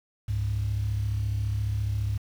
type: tone pair together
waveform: sine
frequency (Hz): 69.3 / 103.83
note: C#2 / G#2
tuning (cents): 0 / 0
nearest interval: perfect fifth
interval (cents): 700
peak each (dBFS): -30 / -25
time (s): 0.28-2.18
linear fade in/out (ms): 10
effects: tanh soft clip ceiling -19 dBFS + 8-bit